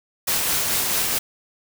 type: noise with tremolo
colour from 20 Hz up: white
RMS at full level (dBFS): -21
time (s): 0.27-1.19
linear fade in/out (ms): 10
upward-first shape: sine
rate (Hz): 4.6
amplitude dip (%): 25
effects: none